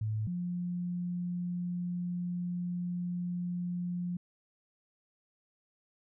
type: tone pair in turn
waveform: sine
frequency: 108.3 / 176.72 Hz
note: A2 / F3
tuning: -27 / +21 cents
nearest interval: minor sixth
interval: 848 cents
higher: second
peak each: -30 / -32 dBFS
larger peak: first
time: 0.01-0.27 / 0.27-4.17 s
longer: second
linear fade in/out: 5 ms
effects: none